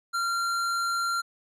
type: tone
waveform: square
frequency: 1379 Hz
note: F6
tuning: 22 cents flat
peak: -26 dBFS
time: 0.13-1.22 s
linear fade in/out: 20 ms
effects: low-pass 10000 Hz 12 dB/octave